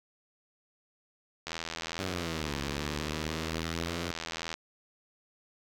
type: click train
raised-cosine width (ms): 0.2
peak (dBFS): -18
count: 254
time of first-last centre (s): 1.47-4.54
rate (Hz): 82.4
type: linear two-way sweep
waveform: 10% pulse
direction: down then up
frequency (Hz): 98 to 68.6 to 87.6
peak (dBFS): -26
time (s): 1.99-4.11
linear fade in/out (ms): 0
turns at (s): 2.57
effects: none